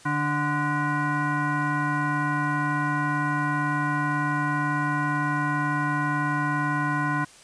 sine tone with frequency modulation, 589 Hz, D5, 5 cents sharp, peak -22 dBFS, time 0.05-7.25 s, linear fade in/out 10 ms, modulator 441 Hz, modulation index 2.5, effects white hiss -50 dBFS RMS until 7.43 s + resampled to 22050 Hz

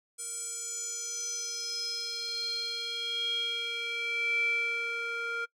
square tone with band-pass filter sweep, 466.2 Hz, A#4, in tune, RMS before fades -34 dBFS, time 0.18-5.46 s, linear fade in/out 20 ms, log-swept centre 8500 to 1700 Hz, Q 7.5, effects noise-tail reverb RT60 0.1 s tail -23 dB re dry

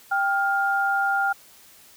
sine tone pair together, 788.5 / 1407 Hz, G5 / F6, +10 / +12 cents, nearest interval minor seventh, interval 1002 cents, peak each -23 / -22 dBFS, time 0.11-1.33 s, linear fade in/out 10 ms, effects white hiss -51 dBFS RMS until 1.96 s

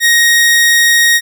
sawtooth tone, 1874 Hz, A#6, 9 cents sharp, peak -3 dBFS, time 0-1.21 s, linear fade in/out 50 ms, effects none

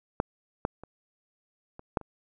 clicks, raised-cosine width 1 ms, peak -10 / -12 / -29 / -29 / -11 / -30 dBFS, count 6, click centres 0.201 / 0.651 / 0.836 / 1.794 / 1.972 / 2.013 s, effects none

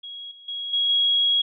sine tone with level steps, 3311 Hz, G#7, 6 cents flat, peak -34 / -44 / -28 / -19 / -17 dBFS, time 0.03-1.42 s, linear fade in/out 10 ms, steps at 0.31 / 0.48 / 0.73 / 0.89 s, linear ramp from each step 5 ms, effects none

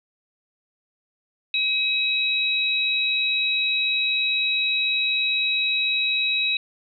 sine tone pair together, 2547 / 3857 Hz, D#7 / B7, +40 / -42 cents, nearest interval perfect fifth, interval 718 cents, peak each -22 / -23 dBFS, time 1.54-6.57 s, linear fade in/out 2 ms, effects none

